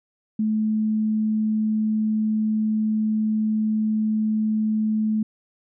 sine tone, 216.4 Hz, A3, 29 cents flat, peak -19 dBFS, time 0.39-5.23 s, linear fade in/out 5 ms, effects none

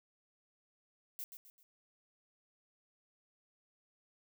violet noise with echo, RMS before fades -43 dBFS, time 1.19-1.24 s, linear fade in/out 0 ms, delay 130 ms, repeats 3, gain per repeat -8 dB, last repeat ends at 1.63 s, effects none

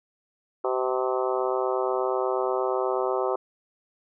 harmonic tone with a mistuned harmonic, 128.3 Hz, C3, 34 cents flat, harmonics 3 / 4 / 5 / 6 / 7 / 8 / 9 / 10, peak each -27 / -29 / -31 / -33 / -34 / -35 / -36 / -37 dBFS, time 0.64-3.36 s, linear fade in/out 5 ms, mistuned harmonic 8, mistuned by +31 cents, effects none

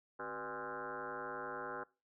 sine tone with frequency modulation, 932.3 Hz, A#5, in tune, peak -40 dBFS, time 0.19-1.84 s, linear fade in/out 10 ms, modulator 111 Hz, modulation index 5.5, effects noise-tail reverb RT60 0.3 s tail -22 dB re dry

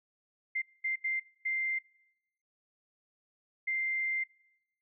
sine tone bursts at uneven times, 2092 Hz, C7, 1 cent flat, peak -29 dBFS, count 5, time 0.55-0.62 / 0.84-0.96 / 1.04-1.2 / 1.45-1.79 / 3.67-4.24 s, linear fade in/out 10 ms, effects noise-tail reverb RT60 0.9 s tail -26 dB re dry

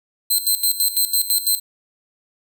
5% pulse tone with tremolo, 4101 Hz, C8, 36 cents flat, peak -8 dBFS, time 0.3-1.6 s, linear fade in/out 10 ms, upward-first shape square, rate 6 Hz, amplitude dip 75%, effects none

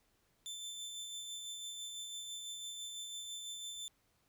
25% pulse tone with tremolo, 3539 Hz, A7, 9 cents sharp, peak -38 dBFS, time 0.46-3.88 s, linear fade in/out 0 ms, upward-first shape sine, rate 6 Hz, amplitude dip 30%, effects pink hiss -75 dBFS RMS until 4.28 s

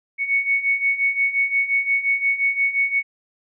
sine beating tone pair, 2217 / 2222.7 Hz, C#7 / C#7, 0 / +4 cents, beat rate 5.7 Hz, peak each -23 / -19 dBFS, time 0.18-3.03 s, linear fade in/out 50 ms, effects none

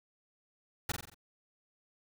pink noise with echo, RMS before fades -33 dBFS, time 0.89-0.92 s, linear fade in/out 5 ms, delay 45 ms, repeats 5, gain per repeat -5 dB, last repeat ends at 1.145 s, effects none

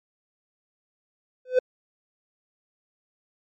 triangle tone with exponential growth, 507 Hz, B4, 45 cents sharp, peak -10 dBFS, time 1.45-1.59 s, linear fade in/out 5 ms, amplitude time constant 29 ms, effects MP3 32 kbps

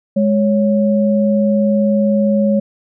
sine tone pair together, 207.7 / 554.4 Hz, G#3 / C#5, 0 / 0 cents, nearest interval octave + perfect fourth, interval 1700 cents, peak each -12 / -16 dBFS, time 0.16-2.6 s, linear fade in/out 10 ms, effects none

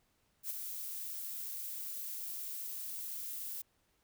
violet noise with ADSR envelope, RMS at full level -36 dBFS, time 0.43-3.62 s, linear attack 74 ms, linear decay 5 ms, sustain -6 dB, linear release 8 ms, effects pink hiss -75 dBFS RMS until 4.03 s

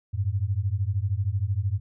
sine beating tone pair, 92.5 / 105.5 Hz, F#2 / G#2, 0 / +28 cents, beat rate 13 Hz, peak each -26 dBFS, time 0.13-1.8 s, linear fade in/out 20 ms, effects none

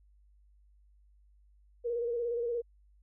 sine tone with vibrato, 473.1 Hz, A#4, 26 cents sharp, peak -30 dBFS, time 1.84-2.62 s, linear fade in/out 20 ms, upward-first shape square, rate 17 Hz, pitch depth 34 cents each way, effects added 50 Hz sine -60 dBFS peak until 3.02 s

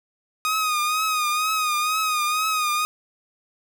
sawtooth tone with vibrato, 1244.5 Hz, D#6, in tune, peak -17 dBFS, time 0.45-2.85 s, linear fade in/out 0 ms, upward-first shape triangle, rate 2.1 Hz, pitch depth 64 cents each way, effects none

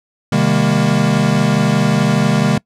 square chord, C minor seventh, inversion none, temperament equal with one note detuned, 130.81 / 155.56 / 201.2 / 233.1 Hz, C3 / Eb3 / G3 / Bb3, 0 / 0 / +45 / 0 cents, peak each -19 / -17 / -17 / -19 dBFS, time 0.32-2.58 s, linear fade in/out 5 ms, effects noise-tail reverb RT60 0.1 s tail -24 dB re dry + low-pass 8000 Hz 12 dB/octave

